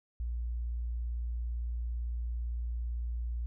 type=tone; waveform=sine; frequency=58.9 Hz; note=A#1; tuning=19 cents sharp; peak=-32 dBFS; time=0.2-3.46 s; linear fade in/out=0 ms; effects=none